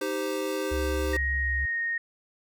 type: chord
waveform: square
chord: C minor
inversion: first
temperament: equal with one note detuned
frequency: 311.1 / 392 / 518.1 Hz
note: Eb4 / G4 / C5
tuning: 0 / 0 / -17 cents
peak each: -34 / -32 / -33 dBFS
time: 0.01-1.17 s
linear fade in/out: 5 ms
type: tone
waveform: sine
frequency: 69.3 Hz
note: C#2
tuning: in tune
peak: -28 dBFS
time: 0.71-1.66 s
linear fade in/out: 10 ms
type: tone with pitch glide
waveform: sine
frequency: 1877 to 1855.4 Hz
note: A#6 to A#6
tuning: +11 to -9 cents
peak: -26 dBFS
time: 1.13-1.98 s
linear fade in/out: 5 ms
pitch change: -20 cents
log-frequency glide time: 1.33-1.81 s
effects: none